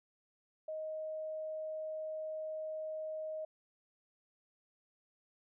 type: tone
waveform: sine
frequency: 626 Hz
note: D#5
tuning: 10 cents sharp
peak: -38 dBFS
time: 0.68-3.45 s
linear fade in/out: 5 ms
effects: none